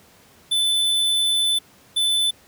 square tone pair in turn, 3511 / 3511 Hz, A7 / A7, -4 / -4 cents, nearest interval unison, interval 0 cents, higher neither, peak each -18 dBFS, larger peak neither, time 0.51-1.59 / 1.96-2.31 s, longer first, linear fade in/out 10 ms, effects pink hiss -52 dBFS RMS until 2.47 s + high-pass 80 Hz 12 dB/octave

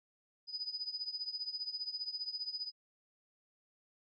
sine tone with tremolo, 4978 Hz, D#8, in tune, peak -34 dBFS, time 0.47-2.72 s, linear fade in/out 50 ms, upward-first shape triangle, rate 15 Hz, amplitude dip 90%, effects none

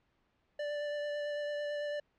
square tone with vibrato, 587.3 Hz, D5, in tune, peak -35 dBFS, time 0.59-2 s, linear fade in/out 5 ms, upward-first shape sine, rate 9 Hz, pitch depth 12 cents each way, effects pink hiss -75 dBFS RMS until 2.18 s + low-pass 3000 Hz 12 dB/octave

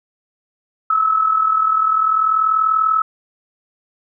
sine tone with amplitude modulation, 1297 Hz, E6, 28 cents flat, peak -10 dBFS, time 0.9-3.02 s, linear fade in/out 5 ms, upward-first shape sine, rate 40.3 Hz, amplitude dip 60%, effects none

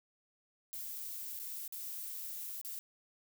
violet noise with dropouts, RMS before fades -43 dBFS, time 0.73-2.79 s, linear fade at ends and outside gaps 0 ms, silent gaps 1.391-1.398 / 1.678-1.724 / 2.614-2.648 s, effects none

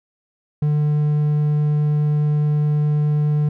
triangle tone, 149.2 Hz, D3, 28 cents sharp, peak -13 dBFS, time 0.62-3.49 s, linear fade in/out 5 ms, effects none

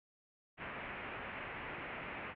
white low-pass noise, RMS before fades -45 dBFS, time 0.57-2.35 s, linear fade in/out 50 ms, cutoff 2600 Hz, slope 48 dB/octave, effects none

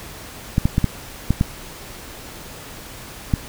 clicks, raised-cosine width 5 ms, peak -3 dBFS, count 7, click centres 0.581 / 0.655 / 0.781 / 0.843 / 1.306 / 1.411 / 3.338 s, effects pink hiss -37 dBFS RMS until 3.48 s

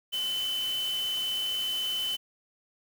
sine tone in noise, 3033 Hz, F#7, 42 cents sharp, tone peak -28 dBFS, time 0.12-2.17 s, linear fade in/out 20 ms, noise white, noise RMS -41 dBFS, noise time 0.12-2.17 s, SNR +10 dB, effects none

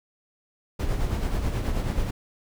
brown noise with tremolo, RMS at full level -24 dBFS, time 0.79-2.11 s, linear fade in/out 10 ms, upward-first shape sine, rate 9.3 Hz, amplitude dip 45%, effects none

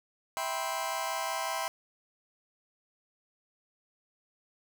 sawtooth chord, C major seventh, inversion first, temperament just, 654.1 / 784.9 / 981.1 / 1046.5 Hz, E5 / G5 / B5 / C6, -14 / +2 / -12 / 0 cents, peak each -33 dBFS, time 0.37-1.68 s, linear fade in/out 0 ms, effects none

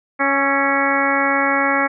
harmonic tone with a mistuned harmonic, 277.2 Hz, C#4, in tune, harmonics 1 / 2 / 3 / 4 / 5 / 6 / 7 / 8, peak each -23 / -23 / -23 / -23 / -23 / -23 / -23 / -23 dBFS, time 0.19-1.88 s, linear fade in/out 20 ms, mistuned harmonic 5, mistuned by -34 cents, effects none

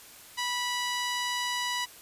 sawtooth tone with band-pass filter, 981 Hz, B5, 12 cents flat, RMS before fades -31 dBFS, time 0.37-1.86 s, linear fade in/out 20 ms, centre 3700 Hz, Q 0.63, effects white hiss -50 dBFS RMS until 2.01 s + resampled to 32000 Hz

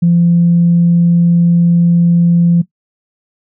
sine tone, 171.4 Hz, F3, 32 cents flat, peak -5 dBFS, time 0.02-2.62 s, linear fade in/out 10 ms, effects noise-tail reverb RT60 0.1 s tail -17 dB re dry + tanh soft clip ceiling -1 dBFS

